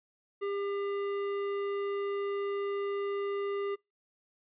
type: tone with hard clipping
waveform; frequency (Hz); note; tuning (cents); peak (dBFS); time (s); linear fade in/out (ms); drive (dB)
sine; 400.8; G4; +38; -33; 0.41-3.76; 20; 12
effects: noise-tail reverb RT60 0.2 s tail -26 dB re dry + resampled to 8000 Hz